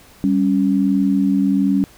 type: tone pair together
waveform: sine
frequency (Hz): 196 / 277.2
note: G3 / C#4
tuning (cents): 0 / 0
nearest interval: tritone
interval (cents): 600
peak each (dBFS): -16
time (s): 0.24-1.84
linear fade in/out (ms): 0
effects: pink hiss -47 dBFS RMS until 1.97 s